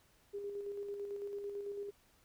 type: tone with tremolo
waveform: sine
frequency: 404.7 Hz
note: G#4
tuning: 45 cents flat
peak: -38 dBFS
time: 0.33-1.91 s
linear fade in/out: 20 ms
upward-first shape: square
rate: 9 Hz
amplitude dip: 35%
effects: pink hiss -69 dBFS RMS until 2.24 s